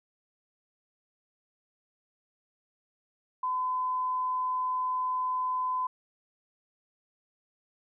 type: tone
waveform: sine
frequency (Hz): 1015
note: B5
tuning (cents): +47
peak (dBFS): -27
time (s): 3.43-5.87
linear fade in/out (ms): 5
effects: none